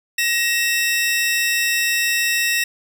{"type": "tone pair together", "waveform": "sawtooth", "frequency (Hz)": [1886, 2667], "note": ["A#6", "E7"], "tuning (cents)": [20, 20], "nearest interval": "tritone", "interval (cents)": 600, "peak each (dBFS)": [-16, -17], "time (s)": [0.18, 2.64], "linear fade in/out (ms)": 5, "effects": []}